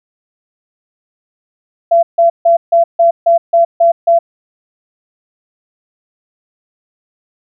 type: tone bursts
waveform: sine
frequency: 677 Hz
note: E5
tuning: 46 cents sharp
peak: -5 dBFS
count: 9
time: 1.91-4.19 s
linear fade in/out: 10 ms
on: 120 ms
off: 150 ms
effects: none